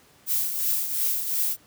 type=noise with tremolo; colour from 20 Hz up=violet; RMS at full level=-23 dBFS; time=0.26-1.57 s; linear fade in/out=50 ms; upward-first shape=triangle; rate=2.8 Hz; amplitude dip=60%; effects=pink hiss -56 dBFS RMS until 1.66 s + high-pass 80 Hz 12 dB/octave